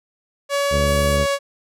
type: tone with pitch glide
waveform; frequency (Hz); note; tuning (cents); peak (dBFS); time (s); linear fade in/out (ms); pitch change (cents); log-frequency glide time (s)
sawtooth; 565 to 560.1; C#5 to C#5; +33 to +18; -14; 0.49-1.39; 50; -15; 1.1-1.26
type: harmonic tone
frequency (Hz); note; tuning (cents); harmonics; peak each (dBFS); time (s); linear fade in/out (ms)
72.2; D2; -29; 1 / 2 / 3 / 4 / 5 / 6 / 7 / 8 / 9; -21 / -24 / -27 / -36 / -36 / -31 / -33 / -36 / -43; 0.7-1.27; 50
type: high-pass noise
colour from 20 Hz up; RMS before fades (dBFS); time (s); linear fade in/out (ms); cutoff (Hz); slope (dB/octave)
pink; -32; 0.86-1.18; 20; 7300; 96
effects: low-pass 11000 Hz 12 dB/octave